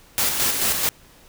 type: noise with tremolo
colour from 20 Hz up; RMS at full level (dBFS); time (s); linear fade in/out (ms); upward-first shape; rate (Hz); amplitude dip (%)
white; -20; 0.18-0.89; 0; square; 4.6; 40
effects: pink hiss -51 dBFS RMS until 1.28 s